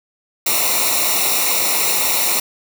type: noise with comb filter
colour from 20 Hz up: white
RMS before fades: -17 dBFS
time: 0.46-2.4 s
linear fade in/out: 5 ms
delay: 0.62 ms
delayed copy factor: -0.8
effects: none